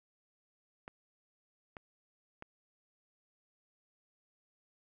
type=clicks; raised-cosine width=0.5 ms; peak=-30 dBFS; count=3; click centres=0.879 / 1.768 / 2.424 s; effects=none